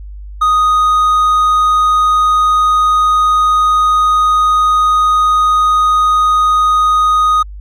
triangle tone, 1244.5 Hz, D#6, in tune, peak -6 dBFS, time 0.41-7.43 s, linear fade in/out 10 ms, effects added 50 Hz sine -26 dBFS peak until 7.6 s

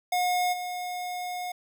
square tone with level steps, 721 Hz, F#5, 45 cents flat, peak -24 / -32 dBFS, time 0.12-1.52 s, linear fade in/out 5 ms, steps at 0.52 s, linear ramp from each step 20 ms, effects 11-bit

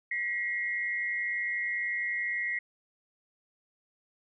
sine tone pair together, 1918 / 2129 Hz, A#6 / C7, +49 / +30 cents, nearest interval major second, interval 181 cents, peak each -31 / -33 dBFS, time 0.11-2.59 s, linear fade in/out 5 ms, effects none

